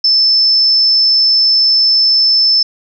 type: tone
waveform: sine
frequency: 5274 Hz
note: E8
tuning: in tune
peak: -7 dBFS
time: 0.04-2.63 s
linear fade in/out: 5 ms
effects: none